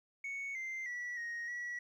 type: tone with pitch steps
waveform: sine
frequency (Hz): 2219 / 2085 / 1948 / 1874 / 1935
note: C#7 / C7 / B6 / A#6 / B6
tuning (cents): +1 / -7 / -24 / +9 / -36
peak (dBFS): -36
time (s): 0.24-1.79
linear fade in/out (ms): 5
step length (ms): 310
effects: tanh soft clip ceiling -37 dBFS + 12-bit